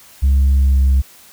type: tone with pitch glide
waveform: sine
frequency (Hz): 68 to 66.95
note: C#2 to C2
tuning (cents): -33 to +40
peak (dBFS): -7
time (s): 0.22-1.02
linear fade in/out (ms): 20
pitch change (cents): -27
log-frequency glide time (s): 0.56-0.79
effects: tanh soft clip ceiling -8 dBFS + white hiss -44 dBFS RMS until 1.32 s